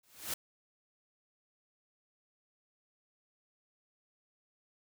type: noise with exponential growth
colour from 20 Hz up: white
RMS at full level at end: -33 dBFS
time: 0.03-0.34 s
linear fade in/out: 5 ms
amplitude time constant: 66 ms
effects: none